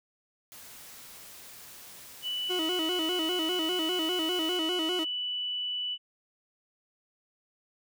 white noise, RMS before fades -48 dBFS, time 0.52-4.57 s, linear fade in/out 0 ms
sine tone, 2970 Hz, F#7, 6 cents sharp, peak -30 dBFS, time 2.22-5.98 s, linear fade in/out 50 ms
40% pulse tone with vibrato, 340 Hz, F4, 46 cents flat, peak -29 dBFS, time 2.49-5.05 s, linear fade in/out 20 ms, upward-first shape square, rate 5 Hz, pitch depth 110 cents each way
effects none

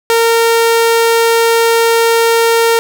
sawtooth tone, 459.9 Hz, A#4, 23 cents flat, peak -4 dBFS, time 0.1-2.79 s, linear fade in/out 0 ms, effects none

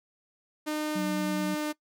sawtooth tone with pitch glide, 304.5 to 301.7 Hz, D#4 to D4, -37 to +47 cents, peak -25 dBFS, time 0.66-1.73 s, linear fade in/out 20 ms, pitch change -16 cents, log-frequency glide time 0.96-1.02 s
sine tone with vibrato, 187.5 Hz, F#3, 23 cents sharp, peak -30 dBFS, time 0.95-1.55 s, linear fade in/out 10 ms, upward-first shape square, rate 9.5 Hz, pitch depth 13 cents each way
effects noise-tail reverb RT60 0.1 s tail -21 dB re dry

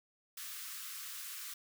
white high-pass noise, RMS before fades -45 dBFS, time 0.37-1.54 s, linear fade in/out 5 ms, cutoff 1100 Hz, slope 96 dB/octave, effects none

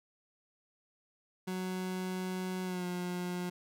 30% pulse tone with pitch glide, 185 to 178.7 Hz, F#3 to F3, 0 to +40 cents, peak -32 dBFS, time 1.47-3.5 s, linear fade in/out 10 ms, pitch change -60 cents, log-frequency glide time 2.64-2.85 s, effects none

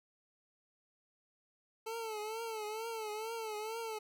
25% pulse tone with vibrato, 440.4 Hz, A4, 2 cents sharp, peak -35 dBFS, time 1.86-3.99 s, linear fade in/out 10 ms, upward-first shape triangle, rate 2.2 Hz, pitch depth 93 cents each way, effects none

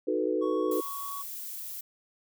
sine chord, B dominant seventh, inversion first, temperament equal, 311.1 / 370 / 440 / 493.9 Hz, D#4 / F#4 / A4 / B4, 0 / 0 / 0 / 0 cents, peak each -31 dBFS, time 0.07-0.81 s, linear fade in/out 10 ms
triangle tone with pitch glide, 1108.7 to 1120.3 Hz, C#6 to C#6, 0 to +18 cents, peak -35 dBFS, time 0.41-1.23 s, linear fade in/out 20 ms, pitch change +18 cents, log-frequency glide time 0.62-1.09 s
violet noise, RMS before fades -39 dBFS, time 0.71-1.81 s, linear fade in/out 5 ms
effects none

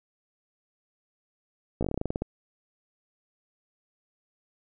slowing click train, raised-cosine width 2 ms, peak -15 dBFS, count 13, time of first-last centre 1.81-2.22 s, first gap 16 ms, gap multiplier 1.13, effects none

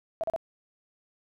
sine tone bursts, 657 Hz, E5, 6 cents flat, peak -26 dBFS, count 3, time 0.21-0.362 s, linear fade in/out 0 ms, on 26 ms, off 37 ms, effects none

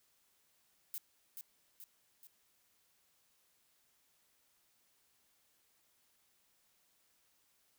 violet noise with echo, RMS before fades -42 dBFS, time 0.94-0.98 s, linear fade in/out 0 ms, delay 430 ms, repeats 3, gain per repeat -5 dB, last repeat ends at 2.27 s, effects white hiss -74 dBFS RMS until 7.78 s

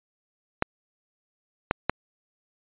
clicks, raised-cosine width 0.5 ms, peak -6 dBFS, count 3, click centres 0.624 / 1.711 / 1.896 s, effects resampled to 8000 Hz

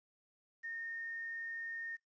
sine tone with quantisation, 1834 Hz, A#6, 29 cents flat, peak -40 dBFS, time 0.63-1.97 s, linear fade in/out 20 ms, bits 11, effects noise-tail reverb RT60 0.2 s tail -25 dB re dry + resampled to 16000 Hz

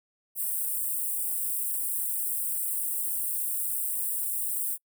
white high-pass noise, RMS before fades -30 dBFS, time 0.35-4.78 s, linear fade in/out 50 ms, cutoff 8100 Hz, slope 96 dB/octave, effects noise-tail reverb RT60 0.1 s tail -26 dB re dry

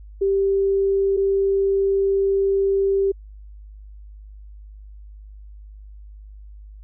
sine tone pair in turn, 392 / 392 Hz, G4 / G4, 0 / 0 cents, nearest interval unison, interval 0 cents, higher neither, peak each -16 dBFS, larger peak neither, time 0.21-1.17 / 1.17-3.12 s, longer second, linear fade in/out 10 ms, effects added 51 Hz sine -38 dBFS peak until 6.83 s

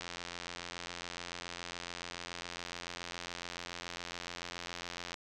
click train, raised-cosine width 0.2 ms, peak -23 dBFS, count 448, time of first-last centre 0.01-5.142 s, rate 87.1 Hz, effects resampled to 24000 Hz + 9-bit

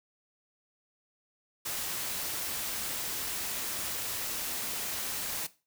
white noise, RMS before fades -35 dBFS, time 1.65-5.47 s, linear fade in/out 10 ms, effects noise-tail reverb RT60 0.3 s tail -17 dB re dry

